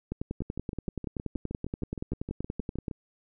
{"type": "two click trains", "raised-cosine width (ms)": 3, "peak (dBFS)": [-23, -19], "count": [17, 30], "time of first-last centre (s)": [[0.42, 2.912], [0.12, 2.882]], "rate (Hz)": [6.42, 10.5], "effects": []}